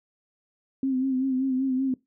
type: tone with vibrato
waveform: sine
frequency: 262.4 Hz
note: C4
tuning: 5 cents sharp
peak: -22 dBFS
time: 0.83-1.94 s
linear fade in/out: 2 ms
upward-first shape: sine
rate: 5.2 Hz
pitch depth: 47 cents each way
effects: noise-tail reverb RT60 0.2 s tail -22 dB re dry